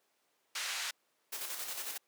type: band-pass noise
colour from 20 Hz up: pink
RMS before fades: -38 dBFS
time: 0.55-0.91 s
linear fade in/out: 5 ms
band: 1700 to 7800 Hz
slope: 12 dB/octave
type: noise with tremolo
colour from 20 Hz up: white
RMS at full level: -39 dBFS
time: 1.32-1.98 s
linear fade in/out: 10 ms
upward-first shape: square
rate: 11 Hz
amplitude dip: 40%
effects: pink hiss -75 dBFS RMS until 2.07 s + high-pass 400 Hz 12 dB/octave